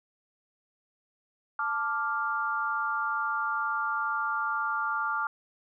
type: chord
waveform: sine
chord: D minor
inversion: second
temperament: equal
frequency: 880 / 1174.7 / 1396.9 Hz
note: A5 / D6 / F6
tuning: 0 / 0 / 0 cents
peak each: -34 / -31 / -30 dBFS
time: 1.59-5.27 s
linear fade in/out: 2 ms
effects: none